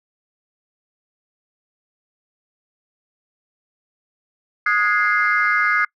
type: chord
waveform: sine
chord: Ab dominant seventh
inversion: second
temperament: equal with one note detuned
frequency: 1244.5 / 1450.4 / 1661.2 / 2093 Hz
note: Eb6 / Gb6 / Ab6 / C7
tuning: 0 / -35 / 0 / 0 cents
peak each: -20 dBFS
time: 4.66-5.85 s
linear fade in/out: 5 ms
effects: noise-tail reverb RT60 0.1 s tail -25 dB re dry + tanh soft clip ceiling -7 dBFS